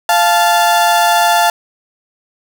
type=tone pair together; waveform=35% pulse; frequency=695 / 872.4 Hz; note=F5 / A5; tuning=-9 / -15 cents; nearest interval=major third; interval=394 cents; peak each=-10 dBFS; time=0.09-1.5 s; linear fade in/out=2 ms; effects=none